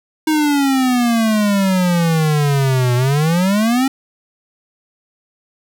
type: exponential two-way sweep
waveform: square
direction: down then up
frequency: 315.4 to 121.3 to 273.2 Hz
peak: -13 dBFS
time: 0.27-3.88 s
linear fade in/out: 5 ms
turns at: 2.95 s
effects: none

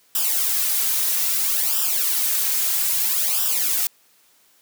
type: noise with flanger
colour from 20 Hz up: blue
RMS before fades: -21 dBFS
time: 0.15-3.87 s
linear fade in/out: 2 ms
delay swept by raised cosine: 0.46 to 3.56 ms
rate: 0.61 Hz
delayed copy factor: -0.85
effects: white hiss -58 dBFS RMS until 4.61 s + high-pass 150 Hz 12 dB/octave

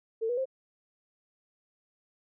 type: tone with pitch steps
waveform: sine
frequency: 448.4 / 486.2 / 527.1 Hz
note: A4 / B4 / C5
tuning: +33 / -27 / +13 cents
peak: -27 dBFS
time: 0.21-0.456 s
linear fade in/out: 20 ms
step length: 82 ms
effects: none

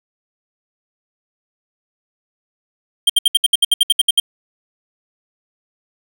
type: tone bursts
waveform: square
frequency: 3178 Hz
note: G7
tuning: 23 cents sharp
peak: -9 dBFS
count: 13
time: 3.07-4.2 s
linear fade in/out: 5 ms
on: 26 ms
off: 66 ms
effects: none

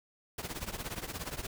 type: noise with tremolo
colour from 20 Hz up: pink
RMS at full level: -36 dBFS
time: 0.38-1.47 s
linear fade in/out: 5 ms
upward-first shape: triangle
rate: 17 Hz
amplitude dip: 90%
effects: none

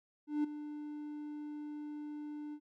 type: tone with ADSR envelope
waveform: triangle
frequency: 297.6 Hz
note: D4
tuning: 23 cents sharp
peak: -26 dBFS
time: 0.27-2.6 s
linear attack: 170 ms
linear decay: 9 ms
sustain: -13 dB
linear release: 67 ms
effects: none

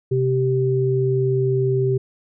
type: tone pair together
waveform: sine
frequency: 129.7 / 388.7 Hz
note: C3 / G4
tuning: -15 / -15 cents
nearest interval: octave + perfect fifth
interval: 1900 cents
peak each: -19 dBFS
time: 0.11-1.98 s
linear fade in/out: 10 ms
effects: none

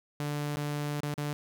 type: tone with dropouts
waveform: sawtooth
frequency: 146.83 Hz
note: D3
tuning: in tune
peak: -27 dBFS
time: 0.2-1.33 s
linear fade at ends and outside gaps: 0 ms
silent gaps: 0.558-0.57 / 1.005-1.033 / 1.141-1.179 s
effects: none

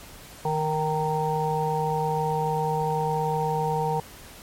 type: harmonic tone with a mistuned harmonic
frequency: 155.56 Hz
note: D#3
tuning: in tune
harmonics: 1 / 3 / 5 / 6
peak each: -28 / -28 / -28 / -28 dBFS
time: 0.45-4 s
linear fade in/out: 2 ms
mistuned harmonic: 6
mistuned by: -16 cents
effects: pink hiss -45 dBFS RMS until 4.42 s + MP3 64 kbps

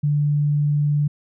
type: tone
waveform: sine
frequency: 146.83 Hz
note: D3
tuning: in tune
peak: -16 dBFS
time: 0.03-1.08 s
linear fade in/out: 10 ms
effects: none

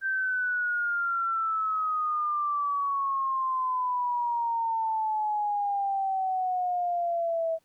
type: exponential sweep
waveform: sine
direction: down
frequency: 1568 to 648 Hz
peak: -25 dBFS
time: 0.01-7.59 s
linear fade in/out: 50 ms
effects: pink hiss -70 dBFS RMS until 7.64 s

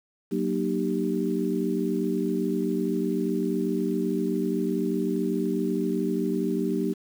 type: tone cluster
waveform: sine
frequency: 185.8 / 233.7 / 306.4 / 391.2 Hz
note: F#3 / A#3 / D#4 / G4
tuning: +7 / +5 / -27 / -4 cents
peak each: -29 dBFS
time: 0.31-6.94 s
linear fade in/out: 20 ms
effects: 8-bit

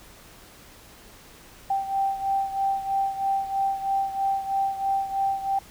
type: beating tone pair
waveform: sine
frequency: 782 / 785.1 Hz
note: G5 / G5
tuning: -4 / +2 cents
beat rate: 3.1 Hz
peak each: -24 / -29 dBFS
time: 1.7-5.59 s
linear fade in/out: 5 ms
effects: pink hiss -49 dBFS RMS until 5.7 s

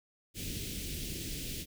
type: band-stop noise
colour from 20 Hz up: pink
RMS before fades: -39 dBFS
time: 0.34-1.66 s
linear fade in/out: 50 ms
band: 390 to 2500 Hz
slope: 24 dB/octave
effects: none

